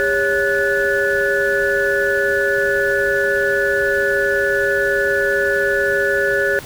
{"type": "tone cluster", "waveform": "sine", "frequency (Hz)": [402, 555, 1472, 1729], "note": ["G4", "C#5", "F#6", "A6"], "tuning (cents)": [44, 2, -9, -31], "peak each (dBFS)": -20, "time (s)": [0, 6.59], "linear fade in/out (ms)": 0, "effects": ["pink hiss -35 dBFS RMS until 6.65 s"]}